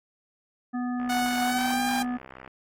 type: harmonic tone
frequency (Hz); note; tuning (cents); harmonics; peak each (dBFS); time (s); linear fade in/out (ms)
246.9; B3; 0; 1 / 3 / 5 / 7; -27 / -37 / -41 / -44; 0.73-2.18; 20
type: click train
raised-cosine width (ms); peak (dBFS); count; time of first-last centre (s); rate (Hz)
0.5; -28; 97; 1-2.477; 65
type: tone with pitch glide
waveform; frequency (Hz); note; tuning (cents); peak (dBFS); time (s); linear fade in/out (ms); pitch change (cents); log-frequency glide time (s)
sawtooth; 737 to 799.1; F#5 to G5; -7 to +33; -22; 1.09-2.03; 10; +140; 1.43-1.83
effects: AAC 48 kbps